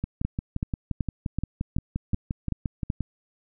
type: two click trains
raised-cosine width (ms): 5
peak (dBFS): -15 / -13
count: 18 / 8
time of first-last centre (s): 0.04-3.007 / 0.25-2.902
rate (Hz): 5.73 / 2.64
effects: none